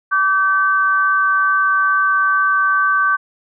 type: tone pair together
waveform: sine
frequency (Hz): 1157 / 1540.7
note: D6 / G6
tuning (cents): -26 / -30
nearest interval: perfect fourth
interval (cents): 496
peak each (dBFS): -15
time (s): 0.11-3.17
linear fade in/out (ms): 20
effects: none